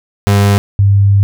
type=tone pair in turn; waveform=35% pulse / sine; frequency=100.7 / 99.66 Hz; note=G2 / G2; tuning=+47 / +29 cents; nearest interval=unison; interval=18 cents; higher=first; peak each=-5 dBFS; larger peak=neither; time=0.27-0.58 / 0.79-1.23 s; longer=second; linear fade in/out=0 ms; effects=none